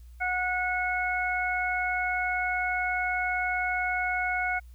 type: harmonic tone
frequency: 731 Hz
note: F#5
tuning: 21 cents flat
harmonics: 1 / 2 / 3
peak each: -30 / -30 / -30 dBFS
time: 0.2-4.6 s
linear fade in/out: 20 ms
effects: added 60 Hz sine -45 dBFS peak until 4.74 s + white hiss -67 dBFS RMS until 4.74 s